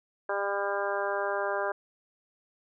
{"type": "harmonic tone", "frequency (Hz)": 200.2, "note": "G3", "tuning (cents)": 37, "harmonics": [2, 3, 4, 5, 6, 7, 8], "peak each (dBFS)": [-34, -32, -36, -36, -38, -38, -36], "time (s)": [0.29, 1.72], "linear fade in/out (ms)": 5, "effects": []}